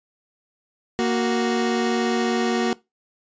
30% pulse tone pair together, 233.4 / 370.5 Hz, A#3 / F#4, +2 / +2 cents, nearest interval minor sixth, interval 800 cents, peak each -19 / -20 dBFS, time 0.99-2.73 s, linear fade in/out 0 ms, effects noise-tail reverb RT60 0.2 s tail -20 dB re dry + resampled to 16000 Hz

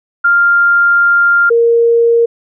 sine tone pair in turn, 1396.9 / 466.2 Hz, F6 / A#4, 0 / 0 cents, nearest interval octave + perfect fifth, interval 1900 cents, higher first, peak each -6 dBFS, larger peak neither, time 0.24-1.5 / 1.5-2.26 s, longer first, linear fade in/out 10 ms, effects none

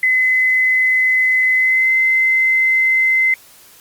sine tone with pitch glide, 2032 to 2062 Hz, B6 to C7, +49 to -26 cents, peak -11 dBFS, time 0.03-3.34 s, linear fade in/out 2 ms, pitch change +25 cents, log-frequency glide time 1.56-1.92 s, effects white hiss -45 dBFS RMS until 3.8 s + Opus 32 kbps

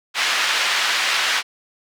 pink band-pass noise, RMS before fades -20 dBFS, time 0.14-1.43 s, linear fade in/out 50 ms, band 1500 to 4200 Hz, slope 12 dB/octave, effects none

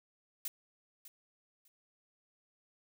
blue noise with echo, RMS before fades -38 dBFS, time 0.45-0.48 s, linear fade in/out 2 ms, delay 600 ms, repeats 2, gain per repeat -14 dB, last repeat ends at 1.68 s, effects none

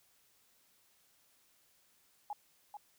sine tone with echo, 830.6 Hz, G#5, in tune, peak -37 dBFS, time 2.3-2.33 s, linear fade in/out 2 ms, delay 440 ms, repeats 1, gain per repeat -6 dB, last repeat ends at 2.77 s, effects white hiss -70 dBFS RMS until 2.98 s

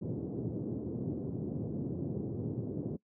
pink band-pass noise, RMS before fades -37 dBFS, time 0.01-2.97 s, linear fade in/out 20 ms, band 110 to 410 Hz, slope 24 dB/octave, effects noise-tail reverb RT60 0.1 s tail -22 dB re dry

